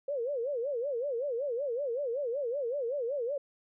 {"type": "tone with vibrato", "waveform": "sine", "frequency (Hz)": 518, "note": "C5", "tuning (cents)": -17, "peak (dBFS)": -30, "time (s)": [0.08, 3.38], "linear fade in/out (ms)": 5, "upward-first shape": "sine", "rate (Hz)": 5.3, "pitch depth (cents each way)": 220, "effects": []}